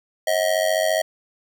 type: tone with amplitude modulation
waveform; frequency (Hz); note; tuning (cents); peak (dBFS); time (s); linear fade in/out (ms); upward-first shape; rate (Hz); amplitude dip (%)
square; 637; D#5; +41; -15; 0.27-1.02; 5; sine; 94.7; 85
effects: none